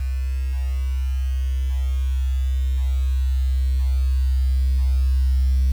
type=tone with level ramp; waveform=sine; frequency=65.41 Hz; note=C2; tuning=in tune; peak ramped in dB=-20 to -13 dBFS; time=0-5.72 s; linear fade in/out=5 ms; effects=tanh soft clip ceiling -12 dBFS + 7-bit